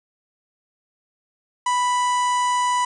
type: harmonic tone with a mistuned harmonic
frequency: 987.8 Hz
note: B5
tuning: in tune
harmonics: 1 / 2 / 3 / 4 / 5 / 6 / 7 / 8 / 9 / 10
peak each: -18 / -30 / -33 / -41 / -43 / -39 / -35 / -38 / -44 / -46 dBFS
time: 1.66-2.85 s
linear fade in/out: 5 ms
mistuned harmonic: 8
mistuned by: +68 cents
effects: none